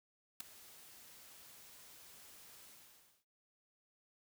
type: noise with ADSR envelope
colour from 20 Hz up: white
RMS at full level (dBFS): -37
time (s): 0.4-3.25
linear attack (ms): 6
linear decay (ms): 4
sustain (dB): -21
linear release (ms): 610
effects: none